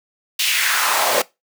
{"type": "noise with high-pass filter sweep", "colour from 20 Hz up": "pink", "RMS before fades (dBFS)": -18, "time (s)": [0.39, 1.22], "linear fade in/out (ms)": 5, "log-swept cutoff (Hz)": [3200, 480], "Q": 2.3, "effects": ["noise-tail reverb RT60 0.2 s tail -20 dB re dry"]}